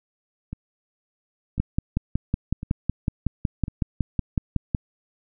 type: two click trains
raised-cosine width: 5 ms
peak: -9 / -19 dBFS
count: 18 / 4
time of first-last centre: 1.6-4.748 / 0.53-3.681 s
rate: 5.4 / 0.952 Hz
effects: none